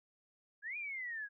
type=exponential two-way sweep; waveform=sine; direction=up then down; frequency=1606 to 2463 to 1624 Hz; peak=-39 dBFS; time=0.62-1.29 s; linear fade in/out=50 ms; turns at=0.77 s; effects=none